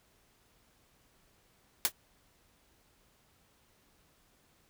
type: noise with exponential decay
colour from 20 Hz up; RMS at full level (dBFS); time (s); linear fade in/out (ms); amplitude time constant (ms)
white; -23; 1.85-1.92; 0; 15
effects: pink hiss -68 dBFS RMS until 4.69 s